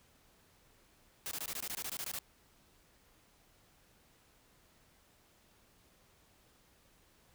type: noise bursts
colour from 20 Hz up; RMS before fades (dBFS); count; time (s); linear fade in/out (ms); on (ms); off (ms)
white; -40; 13; 1.26-2.188; 0; 52; 21
effects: pink hiss -67 dBFS RMS until 7.34 s

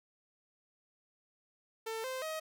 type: tone with pitch steps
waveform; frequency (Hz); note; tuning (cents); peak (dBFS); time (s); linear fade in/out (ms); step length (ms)
sawtooth; 447 / 519 / 631; A4 / C5 / D#5; +27 / -14 / +24; -33; 1.86-2.4; 10; 180
effects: none

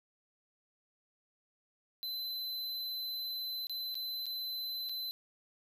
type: tone with dropouts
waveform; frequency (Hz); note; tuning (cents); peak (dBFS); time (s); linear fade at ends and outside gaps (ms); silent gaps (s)
square; 4041; B7; +39; -37; 2.03-5.11; 0; 3.669-3.696 / 3.944-3.953 / 4.257-4.265 / 4.889-4.894
effects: none

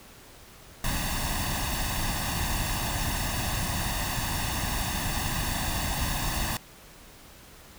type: noise with comb filter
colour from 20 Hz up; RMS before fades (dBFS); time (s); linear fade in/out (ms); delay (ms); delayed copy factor
pink; -29; 0.84-6.57; 2; 1.1; +0.75
effects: pink hiss -50 dBFS RMS until 7.78 s

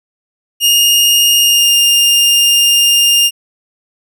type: tone with pitch glide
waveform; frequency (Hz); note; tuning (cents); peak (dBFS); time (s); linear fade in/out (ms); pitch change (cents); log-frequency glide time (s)
sawtooth; 2841 to 2810; F7 to F7; +29 to +10; -4; 0.6-3.31; 50; -19; 1.4-1.74
effects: none

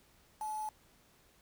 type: tone with quantisation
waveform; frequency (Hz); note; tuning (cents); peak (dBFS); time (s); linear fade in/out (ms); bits
sine; 859; A5; -42; -36; 0.41-0.69; 2; 8
effects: pink hiss -66 dBFS RMS until 1.41 s

